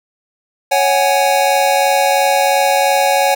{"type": "chord", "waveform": "square", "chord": "C# suspended fourth", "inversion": "none", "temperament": "equal with one note detuned", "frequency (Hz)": [554.4, 747.7, 830.6], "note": ["C#5", "F#5", "G#5"], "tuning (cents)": [0, 18, 0], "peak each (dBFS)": -16, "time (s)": [0.71, 3.35], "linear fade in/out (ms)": 10, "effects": []}